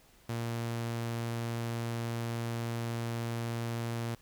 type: tone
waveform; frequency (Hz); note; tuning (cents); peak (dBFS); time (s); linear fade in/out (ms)
sawtooth; 116.54; A#2; 0; -29; 0.29-4.15; 5
effects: pink hiss -62 dBFS RMS until 4.21 s